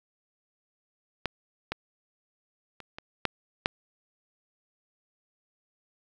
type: clicks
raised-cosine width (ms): 0.3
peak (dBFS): -12 / -14 / -27 / -23 / -8 / -7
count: 6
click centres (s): 1.257 / 1.72 / 2.803 / 2.985 / 3.253 / 3.659
effects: 8-bit